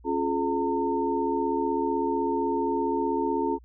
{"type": "tone cluster", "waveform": "sine", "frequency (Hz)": [272.6, 348.9, 424.6, 910], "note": ["C#4", "F4", "G#4", "A#5"], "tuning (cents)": [-29, -2, 38, -42], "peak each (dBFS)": -29, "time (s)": [0.04, 3.59], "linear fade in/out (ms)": 50, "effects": ["added 59 Hz sine -49 dBFS peak until 3.64 s"]}